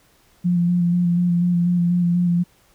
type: tone with vibrato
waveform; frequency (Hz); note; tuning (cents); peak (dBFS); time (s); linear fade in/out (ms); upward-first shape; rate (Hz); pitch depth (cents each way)
sine; 174.9; F3; +3; -15; 0.44-2.44; 20; square; 4.1; 19
effects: pink hiss -57 dBFS RMS until 2.74 s